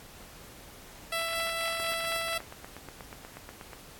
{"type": "tone with tremolo", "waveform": "10% pulse", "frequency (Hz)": 664, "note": "E5", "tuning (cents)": 12, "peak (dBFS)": -20, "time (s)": [1.12, 2.38], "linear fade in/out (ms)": 5, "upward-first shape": "triangle", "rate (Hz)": 4.2, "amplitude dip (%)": 30}
{"type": "click train", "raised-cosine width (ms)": 0.5, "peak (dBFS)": -27, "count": 17, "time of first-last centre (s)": [1.8, 3.732], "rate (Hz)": 8.28}
{"effects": ["pink hiss -50 dBFS RMS until 3.99 s", "AAC 64 kbps"]}